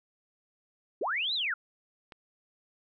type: linear two-way sweep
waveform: sine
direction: up then down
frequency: 293.7 to 4134 to 1304 Hz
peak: -28 dBFS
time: 1.01-1.54 s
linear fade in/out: 5 ms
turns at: 1.34 s
type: click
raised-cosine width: 0.3 ms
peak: -30 dBFS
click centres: 2.122 s
effects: none

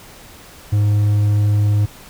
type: tone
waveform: triangle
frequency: 103.83 Hz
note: G#2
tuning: in tune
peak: -10 dBFS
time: 0.72-1.86 s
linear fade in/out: 10 ms
effects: pink hiss -41 dBFS RMS until 2.09 s

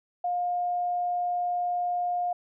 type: tone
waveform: sine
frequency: 710 Hz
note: F5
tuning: 28 cents sharp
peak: -25 dBFS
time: 0.24-2.33 s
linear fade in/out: 5 ms
effects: none

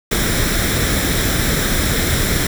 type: noise with comb filter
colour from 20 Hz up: pink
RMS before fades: -17 dBFS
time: 0.11-2.47 s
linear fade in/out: 5 ms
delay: 0.54 ms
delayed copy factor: +0.55
effects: none

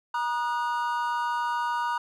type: tone cluster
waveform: triangle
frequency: 952 / 1225 / 1472 Hz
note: A#5 / D#6 / F#6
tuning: +36 / -27 / -9 cents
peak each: -25 / -31 / -32 dBFS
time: 0.14-1.98 s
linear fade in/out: 5 ms
effects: none

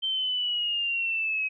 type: linear sweep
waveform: sine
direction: down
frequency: 3125 to 2538 Hz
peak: -25 dBFS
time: 0.02-1.49 s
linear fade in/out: 20 ms
effects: none

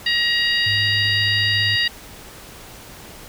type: harmonic tone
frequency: 947 Hz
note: A#5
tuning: 27 cents sharp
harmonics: 2 / 3 / 4 / 5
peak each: -20 / -22 / -23 / -24 dBFS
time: 0.06-1.88 s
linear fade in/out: 5 ms
type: tone with vibrato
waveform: sine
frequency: 103.2 Hz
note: G#2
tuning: 10 cents flat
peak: -25 dBFS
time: 0.66-1.76 s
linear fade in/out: 5 ms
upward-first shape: sine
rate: 7.6 Hz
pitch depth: 17 cents each way
effects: pink hiss -40 dBFS RMS until 3.28 s

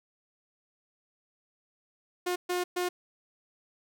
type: tone bursts at uneven times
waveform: sawtooth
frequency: 358.1 Hz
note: F4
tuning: 43 cents sharp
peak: -24 dBFS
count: 3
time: 2.26-2.36 / 2.49-2.64 / 2.76-2.89 s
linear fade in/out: 10 ms
effects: none

